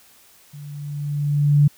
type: tone with level ramp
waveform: sine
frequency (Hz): 145.5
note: D3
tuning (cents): -16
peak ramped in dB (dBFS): -35 to -9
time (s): 0.53-1.68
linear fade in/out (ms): 10
effects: white hiss -52 dBFS RMS until 1.77 s